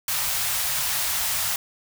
white band-stop noise, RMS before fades -25 dBFS, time 0.08-1.56 s, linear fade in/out 2 ms, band 150 to 640 Hz, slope 24 dB/octave, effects none

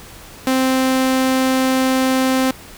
sawtooth tone, 261.1 Hz, C4, 3 cents flat, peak -10 dBFS, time 0.47-2.51 s, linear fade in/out 2 ms, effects pink hiss -39 dBFS RMS until 2.77 s

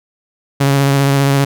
sawtooth tone with vibrato, 138.8 Hz, C#3, 3 cents sharp, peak -6 dBFS, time 0.6-1.45 s, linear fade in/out 10 ms, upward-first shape sine, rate 15 Hz, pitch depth 20 cents each way, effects none

